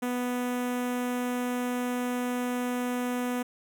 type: tone with notch filter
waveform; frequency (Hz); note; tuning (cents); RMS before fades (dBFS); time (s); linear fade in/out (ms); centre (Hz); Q
sawtooth; 246.9; B3; 0; -30; 0.02-3.43; 10; 4500; 1.2
effects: none